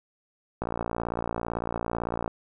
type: click train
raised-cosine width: 1 ms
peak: -15 dBFS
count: 97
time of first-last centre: 0.62-2.278 s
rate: 57.9 Hz
effects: none